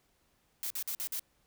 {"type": "noise bursts", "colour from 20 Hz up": "blue", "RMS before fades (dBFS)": -36, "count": 5, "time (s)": [0.63, 1.195], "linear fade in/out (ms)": 0, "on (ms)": 73, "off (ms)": 50, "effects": ["pink hiss -72 dBFS RMS until 1.46 s"]}